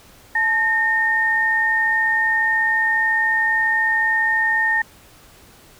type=tone pair together; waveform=sine; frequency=871 / 1832.8 Hz; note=A5 / A#6; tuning=-18 / -30 cents; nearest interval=octave + minor second; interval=1288 cents; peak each=-24 / -16 dBFS; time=0.35-4.82 s; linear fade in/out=5 ms; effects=pink hiss -48 dBFS RMS until 5.79 s